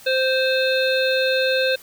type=harmonic tone; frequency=522 Hz; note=C5; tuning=4 cents flat; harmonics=1 / 3 / 5 / 7 / 8; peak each=-19 / -24 / -26 / -27 / -28 dBFS; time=0.06-1.76 s; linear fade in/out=10 ms; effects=white hiss -45 dBFS RMS until 1.82 s